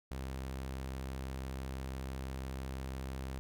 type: tone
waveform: sawtooth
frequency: 66 Hz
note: C2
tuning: 16 cents sharp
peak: -35 dBFS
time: 0.11-3.39 s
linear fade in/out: 0 ms
effects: none